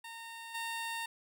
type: tone with level steps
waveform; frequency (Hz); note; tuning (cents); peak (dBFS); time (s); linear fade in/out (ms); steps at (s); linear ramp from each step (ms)
15% pulse; 917; A#5; -29; -38 / -30; 0.04-1.06; 5; 0.54; 10
effects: none